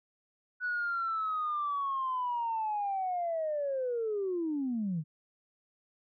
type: linear sweep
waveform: sine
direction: down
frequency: 1486 to 146.83 Hz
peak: -29 dBFS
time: 0.6-5.04 s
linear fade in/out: 50 ms
effects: tanh soft clip ceiling -25 dBFS